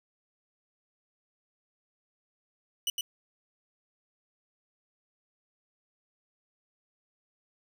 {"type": "tone with echo", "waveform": "sawtooth", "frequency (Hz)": 2960, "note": "F#7", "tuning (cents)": 0, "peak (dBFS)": -24, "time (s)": [2.87, 2.9], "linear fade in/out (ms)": 2, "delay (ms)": 110, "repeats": 1, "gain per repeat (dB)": -3, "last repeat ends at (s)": 3.01, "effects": []}